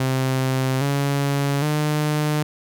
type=tone with pitch steps; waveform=sawtooth; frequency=131.3 / 140.72 / 150.82 Hz; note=C3 / C#3 / D3; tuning=+6 / +26 / +46 cents; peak=-15 dBFS; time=0-2.43 s; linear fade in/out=5 ms; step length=810 ms; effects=none